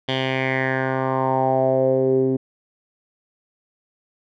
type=tone with low-pass filter sweep; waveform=10% pulse; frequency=131.7 Hz; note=C3; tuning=12 cents sharp; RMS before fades=-20 dBFS; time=0.08-2.37 s; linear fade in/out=10 ms; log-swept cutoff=3300 to 320 Hz; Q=4.5; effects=none